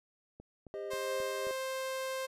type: click train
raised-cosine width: 2 ms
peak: -36 dBFS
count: 5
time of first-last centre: 0.4-1.47 s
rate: 3.74 Hz
type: chord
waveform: triangle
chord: C minor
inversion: second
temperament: equal with one note detuned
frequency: 399.8 / 523.3 / 622.3 Hz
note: G4 / C5 / Eb5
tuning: +34 / 0 / 0 cents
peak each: -38 / -44 / -40 dBFS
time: 0.74-1.51 s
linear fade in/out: 0 ms
type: tone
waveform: sawtooth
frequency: 526 Hz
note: C5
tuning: 9 cents sharp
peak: -31 dBFS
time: 0.9-2.27 s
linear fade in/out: 20 ms
effects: resampled to 32000 Hz